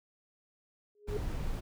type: tone with exponential growth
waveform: sine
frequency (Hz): 415.3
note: G#4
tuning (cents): 0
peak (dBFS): -29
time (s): 0.95-1.17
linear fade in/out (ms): 2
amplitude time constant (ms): 46
type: noise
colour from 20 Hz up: brown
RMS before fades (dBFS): -35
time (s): 1.07-1.61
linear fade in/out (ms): 20
effects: none